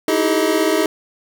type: tone cluster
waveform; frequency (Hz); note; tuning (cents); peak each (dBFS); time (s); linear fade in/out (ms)
square; 310 / 326.7 / 387.1 / 427.2 / 629; D#4 / E4 / G4 / G#4 / D#5; -6 / -15 / -22 / +49 / +19; -22; 0.08-0.86; 2
effects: none